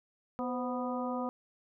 harmonic tone with a mistuned harmonic, 246.9 Hz, B3, in tune, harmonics 1 / 2 / 3 / 4 / 5, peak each -35 / -38 / -40 / -41 / -42 dBFS, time 0.39-1.29 s, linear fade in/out 0 ms, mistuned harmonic 2, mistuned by +66 cents, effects none

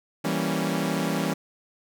sawtooth chord, E diminished seventh, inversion none, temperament equal, 164.81 / 196 / 233.1 / 277.2 Hz, E3 / G3 / Bb3 / Db4, 0 / 0 / 0 / 0 cents, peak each -25 / -25 / -28 / -26 dBFS, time 0.24-1.34 s, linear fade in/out 10 ms, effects none

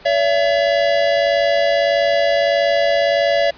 square tone pair together, 569 / 670.6 Hz, C#5 / E5, +45 / +30 cents, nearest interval minor third, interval 285 cents, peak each -17 dBFS, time 0.05-3.51 s, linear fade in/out 10 ms, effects pink hiss -43 dBFS RMS until 3.57 s + resampled to 11025 Hz

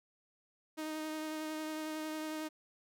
sawtooth tone with vibrato, 311.1 Hz, D#4, in tune, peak -34 dBFS, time 0.77-2.49 s, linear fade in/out 20 ms, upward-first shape triangle, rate 11 Hz, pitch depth 17 cents each way, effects none

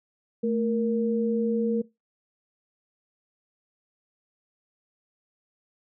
sine tone pair together, 221 / 467.6 Hz, A3 / A#4, +8 / +5 cents, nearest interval octave + minor second, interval 1297 cents, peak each -25 / -25 dBFS, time 0.43-1.82 s, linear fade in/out 10 ms, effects noise-tail reverb RT60 0.2 s tail -20 dB re dry

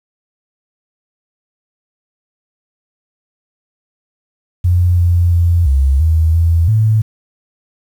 sine tone with pitch steps, 88.5 / 87 / 85.8 / 67.9 / 80.3 / 83.4 / 109.4 Hz, F2 / F2 / F2 / C#2 / E2 / E2 / A2, +23 / -6 / -30 / -35 / -45 / +21 / -9 cents, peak -8 dBFS, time 4.64-7.02 s, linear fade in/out 10 ms, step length 340 ms, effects 7-bit

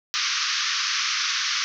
white band-pass noise, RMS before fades -25 dBFS, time 0.14-1.64 s, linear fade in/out 0 ms, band 1100 to 6200 Hz, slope 96 dB/octave, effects none

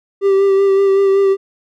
triangle tone with vibrato, 392 Hz, G4, in tune, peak -7 dBFS, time 0.21-1.37 s, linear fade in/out 50 ms, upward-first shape sine, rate 5.3 Hz, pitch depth 21 cents each way, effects none

